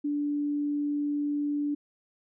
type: tone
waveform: sine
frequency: 291.4 Hz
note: D4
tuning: 13 cents flat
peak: -26 dBFS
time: 0.04-1.75 s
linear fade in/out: 10 ms
effects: none